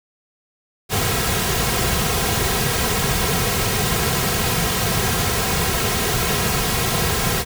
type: noise with comb filter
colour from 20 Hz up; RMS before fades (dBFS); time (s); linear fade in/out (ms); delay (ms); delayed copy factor
pink; -20; 0.89-7.45; 50; 3.4; -0.65
effects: none